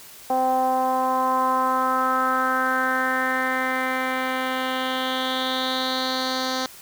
10% pulse tone with low-pass filter sweep, 258.9 Hz, C4, 18 cents flat, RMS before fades -23 dBFS, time 0.3-6.66 s, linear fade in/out 2 ms, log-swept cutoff 740 to 5100 Hz, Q 4.2, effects white hiss -44 dBFS RMS until 6.81 s

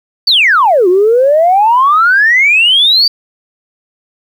sine exponential two-way sweep, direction down then up, 4699 to 349.2 to 4699 Hz, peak -4 dBFS, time 0.27-3.08 s, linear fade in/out 5 ms, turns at 0.88 s, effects tanh soft clip ceiling 0 dBFS + 7-bit

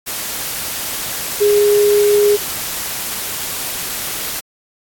sine tone in noise, 412.6 Hz, G#4, 11 cents flat, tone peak -9 dBFS, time 1.4-2.37 s, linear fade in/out 20 ms, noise white, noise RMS -23 dBFS, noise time 0.06-4.41 s, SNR +11 dB, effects AAC 64 kbps

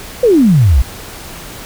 sine exponential sweep, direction down, 523.3 to 56.2 Hz, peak -5 dBFS, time 0.23-0.82 s, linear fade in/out 5 ms, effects pink hiss -30 dBFS RMS until 1.65 s

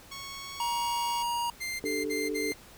10% pulse tone with pitch glide, 1105 to 1115.3 Hz, C#6 to C#6, -6 to +10 cents, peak -31 dBFS, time 0.11-1.23 s, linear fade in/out 10 ms, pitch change +16 cents, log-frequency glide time 0.37-0.68 s
square tone, 947 Hz, A#5, 27 cents sharp, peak -29 dBFS, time 0.6-1.5 s, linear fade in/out 2 ms
sawtooth tone bursts, 2093 Hz, C7, in tune, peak -29 dBFS, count 4, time 1.6-2.541 s, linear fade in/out 20 ms, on 200 ms, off 47 ms
sine chord, D suspended fourth, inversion none, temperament equal with one note detuned, 297.6 / 392 / 440 Hz, D4 / G4 / A4, +23 / 0 / 0 cents, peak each -34 / -36 / -33 dBFS, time 1.84-2.52 s, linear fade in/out 0 ms
effects pink hiss -52 dBFS RMS until 2.77 s

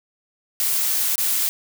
blue noise with dropouts, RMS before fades -21 dBFS, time 0.6-1.49 s, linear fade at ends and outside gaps 0 ms, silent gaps 1.156-1.18 s, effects none

